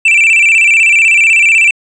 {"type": "tone with vibrato", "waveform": "triangle", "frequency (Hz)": 2500, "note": "D#7", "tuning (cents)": 8, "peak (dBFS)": -3, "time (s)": [0.05, 1.71], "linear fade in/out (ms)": 5, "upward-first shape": "square", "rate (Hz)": 16, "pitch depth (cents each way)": 110, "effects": ["resampled to 22050 Hz"]}